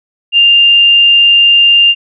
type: tone with frequency modulation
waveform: sine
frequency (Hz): 2798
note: F7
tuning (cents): +3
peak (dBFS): -3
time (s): 0.32-1.95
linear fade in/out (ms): 50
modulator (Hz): 52.5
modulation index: 0.24
effects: none